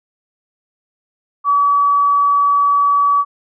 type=tone; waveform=sine; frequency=1142 Hz; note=D6; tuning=49 cents flat; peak=-10 dBFS; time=1.44-3.25 s; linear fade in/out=50 ms; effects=none